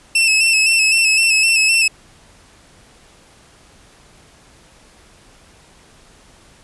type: tone with vibrato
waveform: sawtooth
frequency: 2637 Hz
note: E7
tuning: in tune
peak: -8 dBFS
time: 0.15-1.88 s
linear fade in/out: 5 ms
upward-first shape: square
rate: 3.9 Hz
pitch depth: 36 cents each way
effects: pink hiss -48 dBFS RMS until 6.63 s + resampled to 24000 Hz

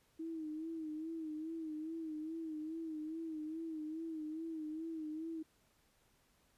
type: tone with vibrato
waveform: sine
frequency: 317.2 Hz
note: D#4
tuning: 33 cents sharp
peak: -40 dBFS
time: 0.19-5.43 s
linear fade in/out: 10 ms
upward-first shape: sine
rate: 2.4 Hz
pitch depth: 65 cents each way
effects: pink hiss -73 dBFS RMS until 6.57 s + resampled to 32000 Hz

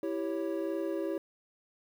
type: chord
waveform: triangle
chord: C# diminished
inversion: first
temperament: equal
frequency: 329.6 / 392 / 554.4 Hz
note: E4 / G4 / C#5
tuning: 0 / 0 / 0 cents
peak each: -32 / -34 / -35 dBFS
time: 0.03-1.18 s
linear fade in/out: 2 ms
effects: 10-bit

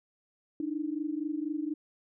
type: tone pair together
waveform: sine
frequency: 294.5 / 318.6 Hz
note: D4 / D#4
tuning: +5 / +41 cents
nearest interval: minor second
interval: 136 cents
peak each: -33 / -34 dBFS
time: 0.6-1.74 s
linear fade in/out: 2 ms
effects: none

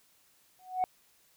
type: tone with exponential growth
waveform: sine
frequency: 740 Hz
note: F#5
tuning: in tune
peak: -21 dBFS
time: 0.59-0.84 s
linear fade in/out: 0 ms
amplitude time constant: 54 ms
effects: tanh soft clip ceiling -22 dBFS + white hiss -66 dBFS RMS until 1.36 s

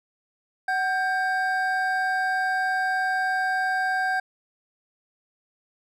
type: tone pair together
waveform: triangle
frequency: 750 / 1585.8 Hz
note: F#5 / G6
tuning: +23 / +20 cents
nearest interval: octave + minor second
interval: 1297 cents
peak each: -23 / -23 dBFS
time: 0.68-4.2 s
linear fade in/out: 5 ms
effects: none

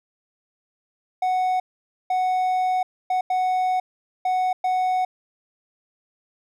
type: tone bursts at uneven times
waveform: triangle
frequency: 740 Hz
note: F#5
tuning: in tune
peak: -17 dBFS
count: 6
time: 1.22-1.6 / 2.1-2.83 / 3.1-3.21 / 3.3-3.8 / 4.25-4.53 / 4.64-5.05 s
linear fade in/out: 5 ms
effects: none

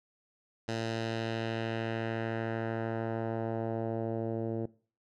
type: tone with low-pass filter sweep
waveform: 10% pulse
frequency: 113.3 Hz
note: A#2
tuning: 49 cents flat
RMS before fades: -34 dBFS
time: 0.68-4.66 s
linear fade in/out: 5 ms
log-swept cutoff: 5500 to 440 Hz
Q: 1.2
effects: noise-tail reverb RT60 0.4 s tail -20 dB re dry

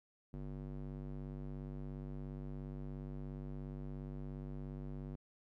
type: tone with band-pass filter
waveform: square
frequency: 48.54 Hz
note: G1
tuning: 16 cents flat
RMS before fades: -45 dBFS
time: 0.33-5.16 s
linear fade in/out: 10 ms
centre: 200 Hz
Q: 1
effects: none

